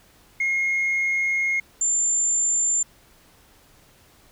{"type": "tone pair in turn", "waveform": "sine", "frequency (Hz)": [2149, 7228], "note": ["C7", "A8"], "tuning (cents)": [46, 46], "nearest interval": "octave + major sixth", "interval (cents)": 2100, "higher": "second", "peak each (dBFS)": [-18, -16], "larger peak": "second", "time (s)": [[0.4, 1.6], [1.81, 2.83]], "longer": "first", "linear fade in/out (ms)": 5, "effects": ["tanh soft clip ceiling -18 dBFS", "pink hiss -55 dBFS RMS until 4.31 s"]}